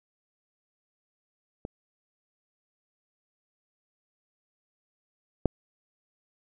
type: clicks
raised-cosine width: 2 ms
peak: -22 / -8 dBFS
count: 2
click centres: 1.651 / 5.457 s
effects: none